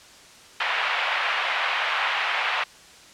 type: band-pass noise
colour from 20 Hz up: white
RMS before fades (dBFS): -25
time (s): 0.6-2.64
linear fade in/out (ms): 5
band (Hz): 690 to 2800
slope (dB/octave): 24
effects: white hiss -48 dBFS RMS until 3.13 s + low-pass 7000 Hz 12 dB/octave